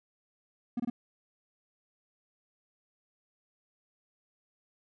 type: tone bursts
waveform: triangle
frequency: 240 Hz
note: B3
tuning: 49 cents flat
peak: -27 dBFS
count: 3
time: 0.77-0.9 s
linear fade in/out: 5 ms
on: 28 ms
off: 23 ms
effects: none